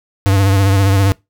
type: tone with vibrato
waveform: square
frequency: 97.8 Hz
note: G2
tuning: 4 cents flat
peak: -10 dBFS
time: 0.26-1.12 s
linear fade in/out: 0 ms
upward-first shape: triangle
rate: 15 Hz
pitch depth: 55 cents each way
effects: noise-tail reverb RT60 0.2 s tail -23 dB re dry